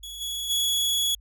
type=tone with level steps; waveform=sawtooth; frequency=3369 Hz; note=G#7; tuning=24 cents sharp; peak=-33 / -26 / -19 dBFS; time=0.03-1.15 s; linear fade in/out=5 ms; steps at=0.2 / 0.49 s; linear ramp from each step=20 ms; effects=added 50 Hz sine -48 dBFS peak until 1.2 s